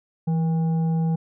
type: tone with frequency modulation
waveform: sine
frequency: 164.81 Hz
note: E3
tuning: in tune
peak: -19 dBFS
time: 0.27-1.16 s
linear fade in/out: 10 ms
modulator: 642 Hz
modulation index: 0.26
effects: none